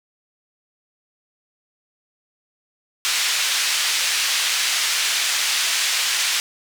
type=band-pass noise; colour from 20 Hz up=pink; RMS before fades=-21 dBFS; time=3.05-6.4 s; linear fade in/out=0 ms; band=2300 to 7500 Hz; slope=12 dB/octave; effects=none